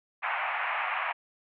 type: band-pass noise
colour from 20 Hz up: pink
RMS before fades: -31 dBFS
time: 0.22-1.13 s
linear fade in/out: 20 ms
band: 710 to 2600 Hz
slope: 48 dB/octave
effects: none